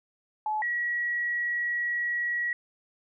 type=tone pair in turn; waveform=sine; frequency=857 / 1918.7 Hz; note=A5 / A#6; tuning=-46 / +49 cents; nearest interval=octave + major second; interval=1395 cents; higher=second; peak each=-26 dBFS; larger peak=neither; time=0.46-0.62 / 0.62-2.53 s; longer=second; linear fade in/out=2 ms; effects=none